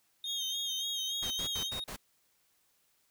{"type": "tone with pitch glide", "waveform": "triangle", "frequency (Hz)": [3686, 3735], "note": ["A#7", "A#7"], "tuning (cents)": [-20, 3], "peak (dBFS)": -35, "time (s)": [0.24, 1.84], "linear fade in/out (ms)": 2, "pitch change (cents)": 23, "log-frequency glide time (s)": [0.76, 0.85]}
{"type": "tone with vibrato", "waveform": "30% pulse", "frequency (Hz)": 3203, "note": "G7", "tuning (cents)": 37, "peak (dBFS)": -33, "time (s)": [0.25, 1.71], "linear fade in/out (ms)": 50, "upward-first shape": "sine", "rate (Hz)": 3.5, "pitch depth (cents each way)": 58}
{"type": "noise bursts", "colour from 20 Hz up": "pink", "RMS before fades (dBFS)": -42, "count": 5, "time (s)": [1.22, 1.965], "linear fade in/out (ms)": 10, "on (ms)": 89, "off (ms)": 75}
{"effects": ["white hiss -72 dBFS RMS until 3.1 s"]}